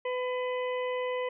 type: harmonic tone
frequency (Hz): 502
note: B4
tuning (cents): +28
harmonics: 1 / 2 / 4 / 5 / 6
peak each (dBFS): -30 / -37 / -40 / -47 / -47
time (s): 0.05-1.29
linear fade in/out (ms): 5
effects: none